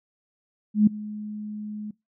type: tone with ADSR envelope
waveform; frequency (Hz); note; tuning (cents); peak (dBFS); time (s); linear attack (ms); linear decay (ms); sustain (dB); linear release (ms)
sine; 211; G#3; +28; -11; 0.74-1.91; 130; 5; -20; 5
effects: noise-tail reverb RT60 0.2 s tail -22 dB re dry